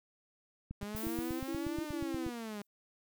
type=click train; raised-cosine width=5 ms; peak=-29 dBFS; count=14; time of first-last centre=0.71-2.265 s; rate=8.36 Hz
type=linear two-way sweep; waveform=sawtooth; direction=up then down; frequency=200.5 to 306 to 200.5 Hz; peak=-36 dBFS; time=0.81-2.62 s; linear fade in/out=5 ms; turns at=1.84 s
type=noise with exponential decay; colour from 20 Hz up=violet; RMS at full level=-42 dBFS; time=0.96-2.67 s; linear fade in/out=2 ms; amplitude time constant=370 ms
type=tone bursts; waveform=sine; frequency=329.6 Hz; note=E4; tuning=in tune; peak=-36 dBFS; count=3; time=1.03-2.296 s; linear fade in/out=5 ms; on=370 ms; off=78 ms
effects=none